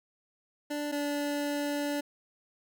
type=tone pair in turn; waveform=25% pulse; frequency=293.7 / 289.7 Hz; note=D4 / D4; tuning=0 / -24 cents; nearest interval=unison; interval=24 cents; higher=first; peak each=-28 / -26 dBFS; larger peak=second; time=0.7-0.92 / 0.92-2.01 s; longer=second; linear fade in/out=10 ms; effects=none

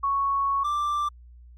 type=tone pair in turn; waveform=sine / triangle; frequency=1108.7 / 1177.5 Hz; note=C#6 / D6; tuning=0 / +4 cents; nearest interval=minor second; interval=104 cents; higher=second; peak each=-21 dBFS; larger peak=neither; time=0.03-0.64 / 0.64-1.09 s; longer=first; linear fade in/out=10 ms; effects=added 60 Hz sine -45 dBFS peak until 1.57 s + MP3 96 kbps

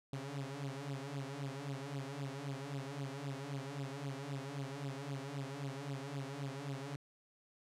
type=tone with flanger; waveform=sawtooth; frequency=138.59 Hz; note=C#3; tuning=in tune; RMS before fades=-43 dBFS; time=0.13-6.96 s; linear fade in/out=2 ms; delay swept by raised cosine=0.24 to 5.14 ms; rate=3.8 Hz; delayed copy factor=+0.95; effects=low-pass 9000 Hz 12 dB/octave

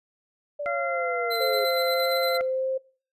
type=linear sweep; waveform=sine; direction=down; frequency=587.3 to 412.7 Hz; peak=-28 dBFS; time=0.59-1.65 s; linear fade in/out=10 ms
type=harmonic tone; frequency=688 Hz; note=F5; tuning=26 cents flat; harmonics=1 / 2 / 3; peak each=-30 / -30 / -32 dBFS; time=0.66-2.41 s; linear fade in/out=0 ms
type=tone with tremolo; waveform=45% pulse; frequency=4054 Hz; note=B7; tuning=45 cents sharp; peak=-27 dBFS; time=1.3-2.38 s; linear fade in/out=20 ms; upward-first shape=square; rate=8.6 Hz; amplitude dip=35%
type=tone with vibrato; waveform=sine; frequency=523 Hz; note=C5; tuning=1 cent flat; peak=-24 dBFS; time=1.4-2.78 s; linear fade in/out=10 ms; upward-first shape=sine; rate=1.7 Hz; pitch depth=11 cents each way
effects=noise-tail reverb RT60 0.4 s tail -22 dB re dry + resampled to 32000 Hz

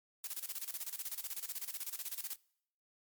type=noise with tremolo; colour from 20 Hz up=blue; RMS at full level=-40 dBFS; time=0.24-2.36 s; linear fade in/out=2 ms; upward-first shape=square; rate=16 Hz; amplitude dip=80%; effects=noise-tail reverb RT60 0.7 s tail -24 dB re dry + MP3 96 kbps

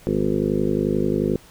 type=harmonic tone; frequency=51.3 Hz; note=G#1; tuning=21 cents flat; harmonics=1 / 2 / 3 / 4 / 5 / 7 / 8 / 9 / 10; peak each=-33 / -34 / -27 / -25 / -26 / -24 / -27 / -29 / -33 dBFS; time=0.07-1.36 s; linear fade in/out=0 ms; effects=pink hiss -49 dBFS RMS until 1.5 s

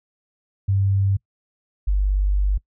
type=tone pair in turn; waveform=sine; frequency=98 / 49 Hz; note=G2 / G1; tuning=0 / 0 cents; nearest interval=octave; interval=1200 cents; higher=first; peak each=-16 dBFS; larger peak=neither; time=0.68-1.17 / 1.87-2.58 s; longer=second; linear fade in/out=10 ms; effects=noise-tail reverb RT60 0.1 s tail -23 dB re dry

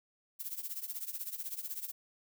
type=noise with tremolo; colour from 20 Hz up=violet; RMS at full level=-37 dBFS; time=0.39-1.92 s; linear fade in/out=20 ms; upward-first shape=triangle; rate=16 Hz; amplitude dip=90%; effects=none

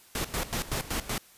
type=noise with tremolo; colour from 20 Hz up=pink; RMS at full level=-30 dBFS; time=0.15-1.18 s; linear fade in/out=2 ms; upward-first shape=square; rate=5.3 Hz; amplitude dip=80%; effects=white hiss -56 dBFS RMS until 1.37 s + resampled to 32000 Hz

